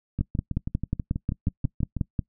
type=two click trains; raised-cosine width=5 ms; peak=-12 / -16 dBFS; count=12 / 12; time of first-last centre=0.21-2.192 / 0.19-1.967 s; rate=5.55 / 6.19 Hz; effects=noise-tail reverb RT60 0.1 s tail -23 dB re dry